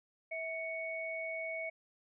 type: tone pair together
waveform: sine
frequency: 650.7 / 2225 Hz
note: E5 / C#7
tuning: -23 / +6 cents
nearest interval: octave + major sixth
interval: 2129 cents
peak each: -40 / -39 dBFS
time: 0.31-1.7 s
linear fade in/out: 10 ms
effects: none